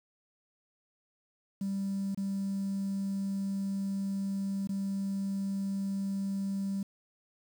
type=tone with dropouts; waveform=triangle; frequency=196 Hz; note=G3; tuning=in tune; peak=-27 dBFS; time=1.61-6.83 s; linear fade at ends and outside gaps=5 ms; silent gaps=2.147-2.174 / 4.673-4.691 s; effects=tanh soft clip ceiling -27 dBFS + 9-bit